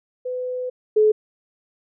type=tone pair in turn; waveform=sine; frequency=503 / 428.6 Hz; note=B4 / A4; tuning=+32 / -45 cents; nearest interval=minor third; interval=277 cents; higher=first; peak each=-24 / -12 dBFS; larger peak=second; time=0.25-0.7 / 0.96-1.12 s; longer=first; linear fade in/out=10 ms; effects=none